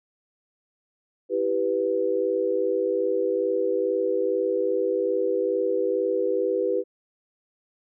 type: chord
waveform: sine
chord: E minor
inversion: none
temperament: equal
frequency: 329.6 / 392 / 493.9 Hz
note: E4 / G4 / B4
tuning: 0 / 0 / 0 cents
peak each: -30 / -25 / -24 dBFS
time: 1.29-6.84 s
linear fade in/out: 50 ms
effects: none